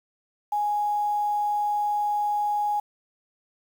sine tone with quantisation, 830.6 Hz, G#5, in tune, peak -22 dBFS, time 0.52-2.8 s, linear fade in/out 5 ms, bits 8, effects none

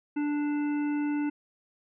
harmonic tone, 293.7 Hz, D4, in tune, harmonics 1 / 3 / 5 / 7 / 9, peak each -26 / -41 / -44 / -48 / -47 dBFS, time 0.16-1.3 s, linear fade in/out 10 ms, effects none

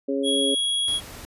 harmonic tone, 137.7 Hz, C#3, 11 cents flat, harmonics 2 / 3 / 4, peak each -25 / -27 / -28 dBFS, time 0.08-0.55 s, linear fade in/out 10 ms
square tone, 3322 Hz, G#7, in tune, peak -22 dBFS, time 0.23-1.01 s, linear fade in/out 50 ms
pink noise, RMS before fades -40 dBFS, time 0.88-1.25 s, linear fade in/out 0 ms
effects resampled to 32000 Hz

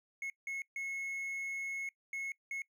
triangle tone bursts at uneven times, 2180 Hz, C#7, 29 cents flat, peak -35 dBFS, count 5, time 0.22-0.3 / 0.47-0.62 / 0.76-1.89 / 2.13-2.32 / 2.51-2.62 s, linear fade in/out 2 ms, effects noise-tail reverb RT60 0.1 s tail -21 dB re dry

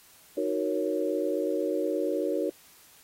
sine chord, D# minor seventh, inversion none, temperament equal, 311.1 / 370 / 466.2 / 554.4 Hz, D#4 / F#4 / A#4 / C#5, 0 / 0 / 0 / 0 cents, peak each -31 dBFS, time 0.37-2.5 s, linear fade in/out 5 ms, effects white hiss -56 dBFS RMS until 3.03 s + AAC 48 kbps

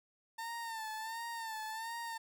30% pulse tone with vibrato, 900 Hz, A5, 39 cents sharp, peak -37 dBFS, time 0.38-2.18 s, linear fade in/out 10 ms, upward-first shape sine, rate 1.4 Hz, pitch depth 64 cents each way, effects none

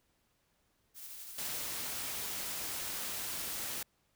blue noise with tremolo, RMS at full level -46 dBFS, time 0.94-1.64 s, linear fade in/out 50 ms, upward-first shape sine, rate 12 Hz, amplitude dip 25%
white noise, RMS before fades -39 dBFS, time 1.38-3.83 s, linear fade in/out 5 ms
effects pink hiss -75 dBFS RMS until 4.15 s

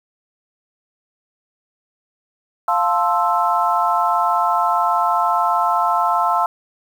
sine chord, F major seventh, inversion none, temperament equal, 698.5 / 880 / 1046.5 / 1318.5 Hz, F5 / A5 / C6 / E6, 0 / 0 / 0 / 0 cents, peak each -20 dBFS, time 2.68-6.46 s, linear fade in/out 2 ms, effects 7-bit

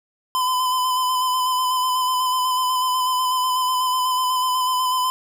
square tone with vibrato, 1015 Hz, B5, 47 cents sharp, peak -19 dBFS, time 0.35-5.1 s, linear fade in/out 0 ms, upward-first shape square, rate 8.1 Hz, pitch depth 19 cents each way, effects none

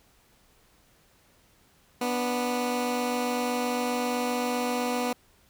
15% pulse tone pair together, 246 / 293.7 Hz, B3 / D4, -7 / 0 cents, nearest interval minor third, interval 307 cents, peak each -20 / -30 dBFS, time 2.01-5.13 s, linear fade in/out 5 ms, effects pink hiss -62 dBFS RMS until 5.49 s

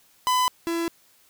45% pulse tone pair in turn, 1005 / 335.4 Hz, B5 / E4, +30 / +30 cents, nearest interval octave + perfect fifth, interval 1900 cents, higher first, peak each -19 / -24 dBFS, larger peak first, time 0.27-0.48 / 0.67-0.88 s, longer neither, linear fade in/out 0 ms, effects white hiss -59 dBFS RMS until 1.29 s

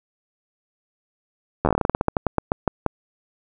slowing click train, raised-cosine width 1 ms, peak -4 dBFS, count 20, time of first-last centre 1.65-2.863 s, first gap 11 ms, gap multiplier 1.17, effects none

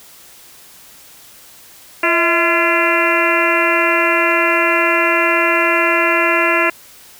harmonic tone with a mistuned harmonic, 342 Hz, F4, 36 cents flat, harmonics 1 / 2 / 3 / 4 / 5 / 6 / 7 / 8, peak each -20 / -20 / -20 / -20 / -20 / -20 / -20 / -20 dBFS, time 2.03-6.7 s, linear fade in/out 5 ms, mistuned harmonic 2, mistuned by -84 cents, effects white hiss -42 dBFS RMS until 7.19 s

